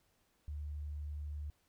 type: tone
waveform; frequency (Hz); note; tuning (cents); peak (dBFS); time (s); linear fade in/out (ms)
sine; 74; D2; +14; -39; 0.48-1.5; 0
effects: pink hiss -75 dBFS RMS until 1.68 s